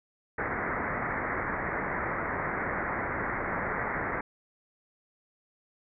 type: low-pass noise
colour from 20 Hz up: white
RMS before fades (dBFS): -32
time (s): 0.38-4.21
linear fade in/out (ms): 5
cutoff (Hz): 2100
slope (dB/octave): 96
effects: none